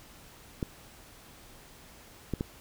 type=clicks; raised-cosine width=3 ms; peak=-17 dBFS; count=3; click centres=0.628 / 2.337 / 2.409 s; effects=pink hiss -53 dBFS RMS until 2.6 s